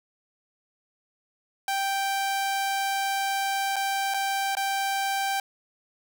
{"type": "tone with dropouts", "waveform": "sawtooth", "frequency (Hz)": 784, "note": "G5", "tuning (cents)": 0, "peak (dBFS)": -21, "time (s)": [1.68, 5.4], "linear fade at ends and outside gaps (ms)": 2, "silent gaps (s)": [[3.759, 3.764], [4.139, 4.143], [4.552, 4.569]], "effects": []}